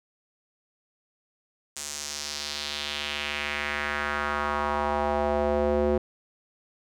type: tone with band-pass filter sweep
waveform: square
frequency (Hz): 73.42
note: D2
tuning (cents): 0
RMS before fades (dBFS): -28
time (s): 1.76-5.98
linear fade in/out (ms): 5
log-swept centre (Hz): 7500 to 430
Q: 2.1
effects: none